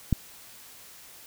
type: click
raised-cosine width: 5 ms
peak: -9 dBFS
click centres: 0.127 s
effects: white hiss -49 dBFS RMS until 1.26 s